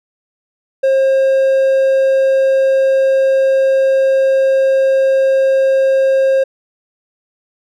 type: tone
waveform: triangle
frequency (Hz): 535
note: C5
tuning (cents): +38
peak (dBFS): -7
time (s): 0.83-6.44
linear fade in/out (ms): 10
effects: none